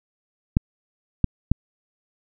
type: clicks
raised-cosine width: 5 ms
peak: -4 dBFS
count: 3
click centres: 0.569 / 1.243 / 1.516 s
effects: none